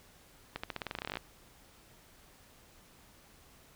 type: accelerating click train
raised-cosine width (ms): 0.3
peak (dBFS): -20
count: 17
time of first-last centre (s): 0.56-1.171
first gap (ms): 75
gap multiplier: 0.9
effects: pink hiss -60 dBFS RMS until 3.75 s